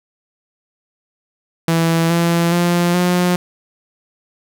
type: tone with pitch steps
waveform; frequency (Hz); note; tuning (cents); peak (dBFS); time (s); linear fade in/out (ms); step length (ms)
sawtooth; 165.3 / 169.56 / 173.92 / 178.4; E3 / E3 / F3 / F3; +5 / +49 / -7 / +37; -9; 1.68-3.36; 2; 420
effects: none